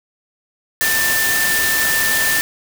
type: tone in noise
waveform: sine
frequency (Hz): 1780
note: A6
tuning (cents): +20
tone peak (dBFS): -17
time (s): 0.81-2.41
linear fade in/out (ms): 0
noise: white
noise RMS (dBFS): -19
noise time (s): 0.81-2.41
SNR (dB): -1
effects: none